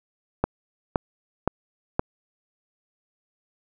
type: click train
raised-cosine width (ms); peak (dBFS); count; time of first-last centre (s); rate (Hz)
1; -6; 4; 0.44-1.994; 1.93
effects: none